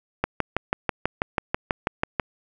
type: click train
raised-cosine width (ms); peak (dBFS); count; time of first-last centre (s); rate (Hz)
0.5; -6; 13; 0.24-2.198; 6.13
effects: none